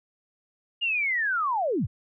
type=linear sweep; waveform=sine; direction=down; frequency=2867 to 61.74 Hz; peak=-23 dBFS; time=0.81-1.87 s; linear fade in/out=20 ms; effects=none